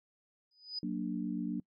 sine tone with exponential growth, 4978 Hz, D#8, in tune, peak -32 dBFS, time 0.51-0.79 s, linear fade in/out 5 ms, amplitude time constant 59 ms
sine chord, Gb augmented, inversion none, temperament equal, 185 / 233.1 / 293.7 Hz, Gb3 / Bb3 / D4, 0 / 0 / 0 cents, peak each -37 dBFS, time 0.83-1.6 s, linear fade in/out 2 ms
effects noise-tail reverb RT60 0.1 s tail -25 dB re dry + MP3 48 kbps

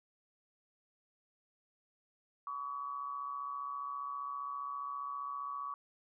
sine tone with amplitude modulation, 1134 Hz, C#6, 39 cents sharp, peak -35 dBFS, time 2.47-5.74 s, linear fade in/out 2 ms, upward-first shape sine, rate 135 Hz, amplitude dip 60%, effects none

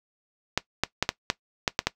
clicks, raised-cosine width 0.2 ms, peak -4 dBFS, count 8, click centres 0.576 / 0.836 / 1.026 / 1.091 / 1.301 / 1.678 / 1.791 / 1.87 s, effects noise-tail reverb RT60 0.1 s tail -19 dB re dry

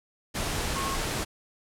sine tone in noise, 1088 Hz, C#6, 33 cents flat, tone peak -31 dBFS, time 0.75-0.96 s, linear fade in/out 20 ms, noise pink, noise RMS -30 dBFS, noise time 0.34-1.25 s, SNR -4 dB, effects low-pass 11000 Hz 12 dB/octave

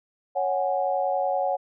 sine chord, C# suspended fourth, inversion none, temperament equal, 554.4 / 740 / 830.6 Hz, C#5 / F#5 / G#5, 0 / 0 / 0 cents, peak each -26 / -25 / -30 dBFS, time 0.35-1.57 s, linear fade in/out 20 ms, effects none

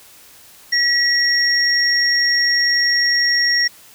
sine tone pair together, 1930 / 5561 Hz, B6 / F8, -40 / -8 cents, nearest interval octave + tritone, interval 1832 cents, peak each -16 dBFS, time 0.72-3.68 s, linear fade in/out 10 ms, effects white hiss -45 dBFS RMS until 3.94 s

